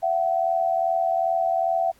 sine tone pair together, 673.5 / 756 Hz, E5 / F#5, +37 / +37 cents, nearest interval major second, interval 200 cents, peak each -22 / -23 dBFS, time 0.02-1.92 s, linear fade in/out 20 ms, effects pink hiss -59 dBFS RMS until 1.99 s + AAC 64 kbps

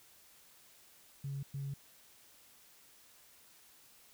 sine tone bursts at uneven times, 138.7 Hz, C#3, 1 cent sharp, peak -36 dBFS, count 2, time 1.24-1.43 / 1.54-1.74 s, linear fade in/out 5 ms, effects tanh soft clip ceiling -33 dBFS + white hiss -62 dBFS RMS until 4.13 s

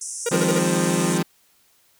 white band-pass noise, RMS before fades -32 dBFS, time 0.01-1.18 s, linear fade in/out 5 ms, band 5500 to 10000 Hz, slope 96 dB/octave
45% pulse tone bursts, 473.6 Hz, A#4, 27 cents sharp, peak -20 dBFS, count 5, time 0.26-0.587 s, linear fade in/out 5 ms, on 31 ms, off 43 ms
25% pulse chord, F minor seventh, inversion third, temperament equal with one note detuned, 155.56 / 174.61 / 203 / 261.6 Hz, Eb3 / F3 / Ab3 / C4, 0 / 0 / -39 / 0 cents, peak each -23 / -18 / -22 / -23 dBFS, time 0.31-1.23 s, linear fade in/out 10 ms
effects white hiss -60 dBFS RMS until 1.99 s

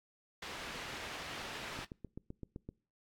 white low-pass noise, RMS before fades -45 dBFS, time 0.42-1.85 s, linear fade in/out 5 ms, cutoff 3100 Hz, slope 12 dB/octave
click train, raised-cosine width 3 ms, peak -31 dBFS, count 8, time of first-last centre 1.79-2.69 s, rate 7.78 Hz
effects noise-tail reverb RT60 0.4 s tail -24 dB re dry + AAC 64 kbps

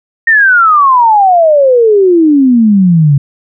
sine exponential sweep, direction down, 1864.7 to 136.5 Hz, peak -3 dBFS, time 0.27-3.18 s, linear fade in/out 5 ms, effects none

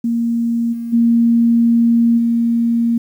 sine tone with level steps, 233.1 Hz, A#3, in tune, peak -14 / -21 / -9 / -12 dBFS, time 0.04-2.98 s, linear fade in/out 5 ms, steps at 0.72 / 0.92 / 2.17 s, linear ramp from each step 20 ms, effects 8-bit

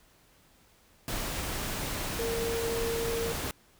sine tone in noise, 460.7 Hz, A#4, 20 cents flat, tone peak -30 dBFS, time 2.19-3.32 s, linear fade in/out 0 ms, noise pink, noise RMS -34 dBFS, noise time 1.08-3.51 s, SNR +1 dB, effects pink hiss -62 dBFS RMS until 3.79 s

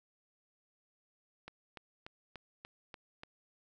click train, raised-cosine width 0.3 ms, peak -30 dBFS, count 7, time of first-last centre 1.48-3.234 s, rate 3.42 Hz, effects none

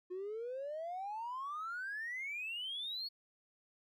triangle exponential sweep, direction up, 355.9 to 4435 Hz, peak -36 dBFS, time 0.1-3.09 s, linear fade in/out 20 ms, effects tanh soft clip ceiling -36 dBFS

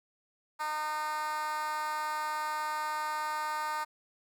10% pulse tone with high-pass filter, 305.5 Hz, D#4, 32 cents flat, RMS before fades -34 dBFS, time 0.59-3.85 s, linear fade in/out 20 ms, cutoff 1000 Hz, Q 4, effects 11-bit

